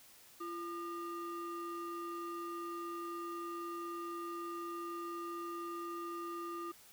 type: ring-modulated tone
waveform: triangle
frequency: 777 Hz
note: G5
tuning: 16 cents flat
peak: -35 dBFS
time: 0.4-6.72 s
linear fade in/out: 10 ms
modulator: 435 Hz
effects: white hiss -60 dBFS RMS until 6.92 s